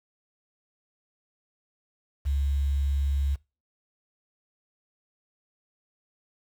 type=tone with quantisation; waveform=sine; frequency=69.8 Hz; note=C#2; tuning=13 cents sharp; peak=-23 dBFS; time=2.25-3.36 s; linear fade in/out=20 ms; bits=8; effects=noise-tail reverb RT60 0.3 s tail -23 dB re dry